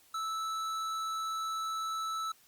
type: tone with tanh clipping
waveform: sine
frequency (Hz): 1312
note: E6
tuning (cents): -9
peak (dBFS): -35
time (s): 0.14-2.32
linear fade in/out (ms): 5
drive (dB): 15
effects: white hiss -63 dBFS RMS until 2.47 s + Opus 48 kbps